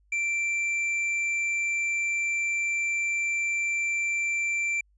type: tone with hard clipping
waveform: triangle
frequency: 2349 Hz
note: D7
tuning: in tune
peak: -26 dBFS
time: 0.12-4.81 s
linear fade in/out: 5 ms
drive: 8 dB
effects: added 50 Hz sine -61 dBFS peak until 4.97 s + resampled to 24000 Hz